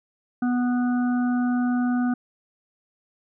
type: harmonic tone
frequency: 246.4 Hz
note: B3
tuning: 4 cents flat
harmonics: 1 / 3 / 5 / 6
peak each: -20 / -33 / -38 / -36 dBFS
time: 0.42-2.14 s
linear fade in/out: 5 ms
effects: none